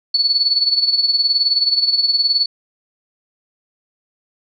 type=tone with tremolo; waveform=sine; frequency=4435 Hz; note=C#8; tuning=in tune; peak=-10 dBFS; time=0.14-2.46 s; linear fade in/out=5 ms; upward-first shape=sine; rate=19 Hz; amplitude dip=70%; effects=none